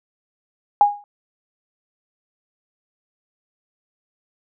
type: tone with exponential decay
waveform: sine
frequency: 821 Hz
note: G#5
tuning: 20 cents flat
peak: -6 dBFS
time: 0.81-1.04 s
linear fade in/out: 1 ms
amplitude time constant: 48 ms
effects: none